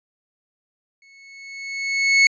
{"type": "tone with exponential growth", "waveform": "40% pulse", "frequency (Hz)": 2200, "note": "C#7", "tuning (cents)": -14, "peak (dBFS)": -9, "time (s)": [1.02, 2.27], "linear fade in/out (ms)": 2, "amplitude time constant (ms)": 270, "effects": ["resampled to 16000 Hz"]}